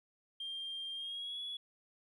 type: tone with pitch glide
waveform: sine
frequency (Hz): 3192 to 3382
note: G7 to G#7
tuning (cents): +31 to +31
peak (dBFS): -38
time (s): 0.4-1.57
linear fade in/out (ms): 5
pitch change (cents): +100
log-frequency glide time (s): 0.94-1.4
effects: tanh soft clip ceiling -36 dBFS + 13-bit